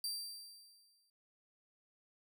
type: tone with exponential decay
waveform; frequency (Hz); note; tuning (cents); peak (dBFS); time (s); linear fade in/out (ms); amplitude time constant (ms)
sawtooth; 4699; D8; 0; -33; 0.04-1.1; 2; 230
effects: noise-tail reverb RT60 0.4 s tail -26 dB re dry